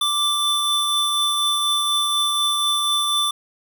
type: tone pair together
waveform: square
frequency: 1174.7 / 3520 Hz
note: D6 / A7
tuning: 0 / 0 cents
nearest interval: octave + perfect fifth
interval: 1900 cents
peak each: -24 / -20 dBFS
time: 0.01-3.31 s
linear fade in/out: 5 ms
effects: none